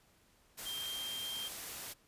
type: tone in noise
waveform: sine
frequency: 3179 Hz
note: G7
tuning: 24 cents sharp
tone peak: -39 dBFS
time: 0.65-1.49 s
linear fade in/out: 20 ms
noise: white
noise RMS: -44 dBFS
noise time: 0.57-1.94 s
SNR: +2 dB
effects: pink hiss -68 dBFS RMS until 2.07 s + resampled to 32000 Hz